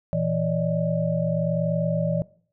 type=tone cluster; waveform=sine; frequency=117.2 / 165.6 / 575 / 616 Hz; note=A#2 / E3 / D5 / D#5; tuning=+10 / +8 / -37 / -17 cents; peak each=-31 / -24 / -27 / -29 dBFS; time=0.13-2.22 s; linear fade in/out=0 ms; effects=noise-tail reverb RT60 0.5 s tail -20 dB re dry